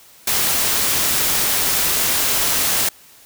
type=noise; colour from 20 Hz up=white; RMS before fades=-18 dBFS; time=0.27-2.89 s; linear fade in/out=5 ms; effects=white hiss -47 dBFS RMS until 3.25 s